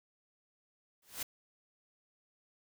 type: noise with exponential growth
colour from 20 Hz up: white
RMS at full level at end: -34 dBFS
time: 1.02-1.23 s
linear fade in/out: 5 ms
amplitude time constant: 45 ms
effects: none